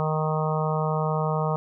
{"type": "harmonic tone", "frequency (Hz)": 155.56, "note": "D#3", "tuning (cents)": 0, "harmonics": [1, 3, 4, 5, 6, 7, 8], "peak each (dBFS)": [-25, -30, -31, -32, -33, -33, -34], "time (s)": [0, 1.56], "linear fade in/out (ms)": 0, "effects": []}